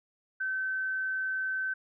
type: tone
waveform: sine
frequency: 1535 Hz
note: G6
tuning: 37 cents flat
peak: -29 dBFS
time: 0.4-1.74 s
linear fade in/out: 10 ms
effects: none

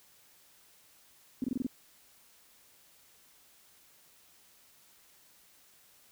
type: tone bursts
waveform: sine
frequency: 255.1 Hz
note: C4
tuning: 44 cents flat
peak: -28 dBFS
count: 6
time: 1.42-1.666 s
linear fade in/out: 2 ms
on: 21 ms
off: 24 ms
effects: white hiss -62 dBFS RMS until 6.11 s

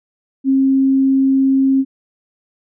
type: tone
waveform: sine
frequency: 268.3 Hz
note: C4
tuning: 44 cents sharp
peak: -10 dBFS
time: 0.44-1.85 s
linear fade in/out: 50 ms
effects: none

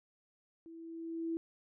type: tone with level ramp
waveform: sine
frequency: 329.6 Hz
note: E4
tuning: in tune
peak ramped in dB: -49 to -32 dBFS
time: 0.66-1.37 s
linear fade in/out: 0 ms
effects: none

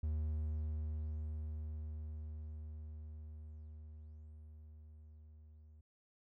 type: tone with level ramp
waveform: triangle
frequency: 76.9 Hz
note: D#2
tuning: 20 cents flat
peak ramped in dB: -32 to -55 dBFS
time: 0.03-5.81 s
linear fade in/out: 5 ms
effects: none

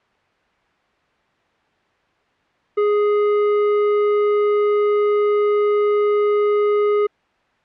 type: tone with tanh clipping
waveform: sine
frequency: 415.3 Hz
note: G#4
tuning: in tune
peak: -16 dBFS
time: 2.77-7.07 s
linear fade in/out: 10 ms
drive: 13 dB
effects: white hiss -60 dBFS RMS until 7.64 s + low-pass 2000 Hz 12 dB/octave

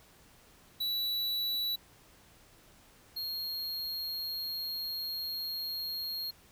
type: tone pair in turn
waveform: square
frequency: 3938 / 4255 Hz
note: B7 / C8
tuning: -6 / +28 cents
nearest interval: minor second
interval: 134 cents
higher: second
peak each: -31 / -35 dBFS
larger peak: first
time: 0.8-1.76 / 3.16-6.31 s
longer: second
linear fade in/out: 10 ms
effects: pink hiss -60 dBFS RMS until 6.51 s

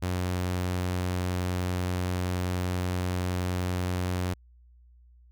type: tone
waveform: sawtooth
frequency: 90.5 Hz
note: F#2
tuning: 38 cents flat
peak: -23 dBFS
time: 0.02-4.34 s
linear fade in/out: 10 ms
effects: added 60 Hz sine -53 dBFS peak until 5.31 s

